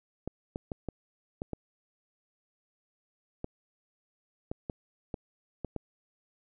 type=clicks; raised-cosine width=2 ms; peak=-21 dBFS; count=12; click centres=0.276 / 0.559 / 0.718 / 0.887 / 1.419 / 1.533 / 3.444 / 4.515 / 4.698 / 5.142 / 5.647 / 5.763 s; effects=none